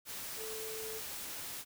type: tone in noise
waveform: sine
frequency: 440 Hz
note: A4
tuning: in tune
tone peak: -43 dBFS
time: 0.36-1.02 s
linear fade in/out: 50 ms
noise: white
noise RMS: -43 dBFS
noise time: 0.05-1.65 s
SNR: -3 dB
effects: none